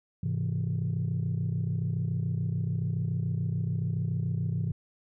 sine chord, Ab augmented, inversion none, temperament equal, 103.83 / 130.81 / 164.81 Hz, Ab2 / C3 / E3, 0 / 0 / 0 cents, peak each -30 dBFS, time 0.23-4.72 s, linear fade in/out 5 ms, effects tanh soft clip ceiling -22 dBFS

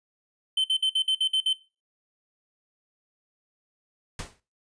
triangle tone bursts, 3079 Hz, G7, 32 cents flat, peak -19 dBFS, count 8, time 0.57-1.531 s, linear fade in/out 5 ms, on 72 ms, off 55 ms
pink noise with exponential decay, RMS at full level -32 dBFS, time 4.19-4.4 s, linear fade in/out 2 ms, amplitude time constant 44 ms
effects noise-tail reverb RT60 0.3 s tail -18 dB re dry + resampled to 22050 Hz

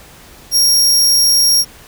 sawtooth tone, 5588 Hz, F8, in tune, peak -6 dBFS, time 0.51-1.65 s, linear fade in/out 50 ms, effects pink hiss -40 dBFS RMS until 1.87 s

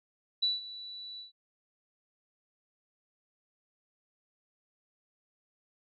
sine tone with ADSR envelope, 3951 Hz, B7, in tune, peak -24 dBFS, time 0.42-1.32 s, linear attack 12 ms, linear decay 170 ms, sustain -17 dB, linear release 130 ms, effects none

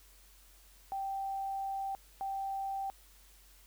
sine tone bursts at uneven times, 781 Hz, G5, 7 cents flat, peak -34 dBFS, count 2, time 0.92-1.95 / 2.21-2.9 s, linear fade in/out 0 ms, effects added 47 Hz sine -60 dBFS peak until 3.66 s + white hiss -62 dBFS RMS until 3.66 s

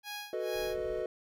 10% pulse tone with tremolo, 827 Hz, G#5, 8 cents flat, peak -30 dBFS, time 0.03-0.77 s, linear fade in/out 50 ms, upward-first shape sine, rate 2.2 Hz, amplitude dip 95%
triangle chord, B dominant seventh, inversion second, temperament equal, 370 / 440 / 493.9 / 622.3 Hz, F#4 / A4 / B4 / D#5, 0 / 0 / 0 / 0 cents, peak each -36 dBFS, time 0.33-1.06 s, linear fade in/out 2 ms
brown noise, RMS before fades -49 dBFS, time 0.53-1.05 s, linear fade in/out 50 ms
effects none

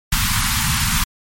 pink band-stop noise, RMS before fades -18 dBFS, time 0.12-1.04 s, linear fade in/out 5 ms, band 230 to 920 Hz, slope 48 dB/octave, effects MP3 64 kbps

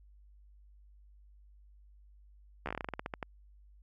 slowing click train, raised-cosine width 0.5 ms, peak -21 dBFS, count 15, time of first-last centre 2.66-3.228 s, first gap 13 ms, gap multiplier 1.16, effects added 50 Hz sine -56 dBFS peak until 3.82 s

